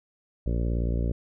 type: harmonic tone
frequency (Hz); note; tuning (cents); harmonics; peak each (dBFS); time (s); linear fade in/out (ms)
58.27; A#1; 0; 1 / 2 / 3 / 4 / 5 / 6 / 7 / 8 / 9 / 10; -25 / -31 / -35 / -37 / -39 / -41 / -42 / -43 / -44 / -45; 0.46-1.12; 5
effects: none